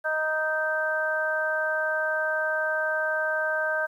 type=harmonic tone; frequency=312 Hz; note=D#4; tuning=5 cents sharp; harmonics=2 / 3 / 4 / 5; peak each=-28 / -35 / -36 / -26 dBFS; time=0.04-3.87 s; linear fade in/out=20 ms; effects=10-bit

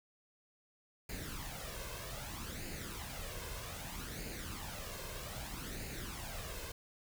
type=noise with flanger; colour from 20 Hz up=pink; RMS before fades=-44 dBFS; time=1.09-6.72 s; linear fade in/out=5 ms; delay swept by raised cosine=0.43 to 1.93 ms; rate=0.63 Hz; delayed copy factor=+0.6; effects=none

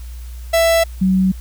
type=tone pair in turn; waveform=45% pulse / sine; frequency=663 / 187.99 Hz; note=E5 / F#3; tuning=+10 / +28 cents; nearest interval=octave + minor seventh; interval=2182 cents; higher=first; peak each=-11 dBFS; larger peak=neither; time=0.53-0.84 / 1.01-1.32 s; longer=neither; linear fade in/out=10 ms; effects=added 60 Hz sine -28 dBFS peak until 1.4 s + white hiss -46 dBFS RMS until 1.4 s

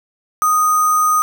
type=tone with sample-and-hold; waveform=sine; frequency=1241 Hz; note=D#6; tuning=5 cents flat; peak=-11 dBFS; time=0.42-1.22 s; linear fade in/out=0 ms; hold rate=7350 Hz; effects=none

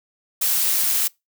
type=noise; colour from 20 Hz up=blue; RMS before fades=-20 dBFS; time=0.41-1.08 s; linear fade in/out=10 ms; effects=noise-tail reverb RT60 0.2 s tail -24 dB re dry

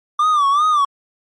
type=tone with vibrato; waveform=triangle; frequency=1177 Hz; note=D6; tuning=3 cents sharp; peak=-10 dBFS; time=0.19-0.85 s; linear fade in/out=5 ms; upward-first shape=sine; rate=2.6 Hz; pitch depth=110 cents each way; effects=MP3 48 kbps

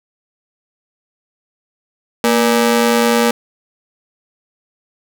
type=ring-modulated tone; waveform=sawtooth; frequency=354 Hz; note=F4; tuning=23 cents sharp; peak=-4 dBFS; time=2.24-3.31 s; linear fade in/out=2 ms; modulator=122 Hz; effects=7-bit

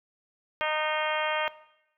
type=harmonic tone with a mistuned harmonic; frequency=307.8 Hz; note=D#4; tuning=19 cents flat; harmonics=2 / 3 / 4 / 5 / 6 / 7 / 8 / 9 / 10; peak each=-31 / -33 / -34 / -35 / -36 / -36 / -37 / -38 / -38 dBFS; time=0.61-1.48 s; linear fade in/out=0 ms; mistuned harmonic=10; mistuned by=+58 cents; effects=noise-tail reverb RT60 0.8 s tail -17 dB re dry

